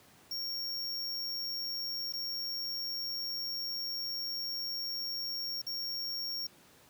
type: tone with dropouts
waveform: square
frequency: 5530 Hz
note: F8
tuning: 18 cents flat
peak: -35 dBFS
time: 0.31-6.47 s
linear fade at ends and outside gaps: 5 ms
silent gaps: 2.125-2.135 / 5.618-5.666 s
effects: pink hiss -60 dBFS RMS until 6.89 s + high-pass 100 Hz 12 dB/octave